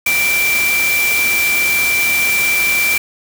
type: tone in noise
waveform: sine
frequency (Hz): 2347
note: D7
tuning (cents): -2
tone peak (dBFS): -13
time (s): 0.06-2.98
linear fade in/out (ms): 5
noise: white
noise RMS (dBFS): -20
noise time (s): 0.06-2.98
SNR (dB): +4
effects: none